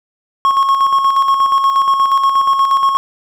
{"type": "tone with tremolo", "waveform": "triangle", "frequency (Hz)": 1091, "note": "C#6", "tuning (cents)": -28, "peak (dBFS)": -6, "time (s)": [0.45, 2.97], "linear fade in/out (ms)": 0, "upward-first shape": "square", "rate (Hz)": 8.4, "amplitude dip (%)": 45, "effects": []}